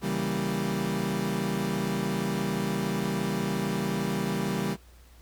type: chord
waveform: 30% pulse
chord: C# diminished seventh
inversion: none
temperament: equal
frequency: 138.59 / 164.81 / 196 / 233.1 Hz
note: C#3 / E3 / G3 / Bb3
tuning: 0 / 0 / 0 / 0 cents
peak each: -32 / -31 / -27 / -32 dBFS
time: 0.01-4.77 s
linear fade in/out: 50 ms
effects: added 60 Hz sine -51 dBFS peak until 5.21 s + pink hiss -59 dBFS RMS until 5.21 s